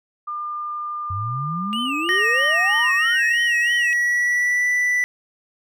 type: tone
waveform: sine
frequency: 1202 Hz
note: D6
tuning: 40 cents sharp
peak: -25 dBFS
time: 0.27-2.92 s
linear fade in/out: 10 ms
type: exponential sweep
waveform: sine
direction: up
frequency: 90.6 to 1972 Hz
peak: -25 dBFS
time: 1.1-3.35 s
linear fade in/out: 5 ms
type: tone with vibrato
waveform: triangle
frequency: 2792 Hz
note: F7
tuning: 1 cent flat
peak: -23 dBFS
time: 1.73-3.93 s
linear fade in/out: 0 ms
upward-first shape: sine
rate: 3.1 Hz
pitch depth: 160 cents each way
type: tone with pitch glide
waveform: triangle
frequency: 1864.7 to 1975.6 Hz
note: A#6 to B6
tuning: 0 to 0 cents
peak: -15 dBFS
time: 2.09-5.04 s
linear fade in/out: 0 ms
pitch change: +100 cents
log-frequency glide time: 3.11-4.69 s
effects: none